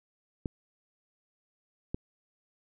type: clicks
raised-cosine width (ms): 3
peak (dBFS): -19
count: 2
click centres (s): 0.458 / 1.945
effects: none